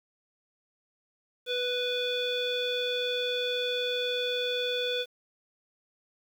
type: tone with low-pass filter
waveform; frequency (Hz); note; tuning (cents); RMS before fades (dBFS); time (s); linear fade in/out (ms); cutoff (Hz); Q
square; 493.9; B4; 0; -30; 1.46-5.06; 50; 3400; 6.6
effects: 9-bit